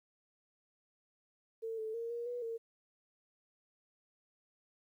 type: tone with pitch steps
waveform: sine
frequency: 450.4 / 438.7 / 462.8 / 472 / 486.3 / 457.2 Hz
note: A4 / A4 / A#4 / A#4 / B4 / A#4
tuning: +40 / -5 / -13 / +22 / -27 / -34 cents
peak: -37 dBFS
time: 1.62-2.58 s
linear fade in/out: 20 ms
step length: 160 ms
effects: 12-bit